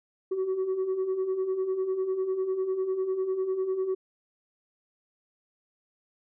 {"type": "beating tone pair", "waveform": "sine", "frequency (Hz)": [370, 380], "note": ["F#4", "F#4"], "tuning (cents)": [0, 46], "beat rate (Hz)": 10, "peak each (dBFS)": [-32, -25], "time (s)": [0.31, 3.95], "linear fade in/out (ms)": 10, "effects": ["tanh soft clip ceiling -23 dBFS"]}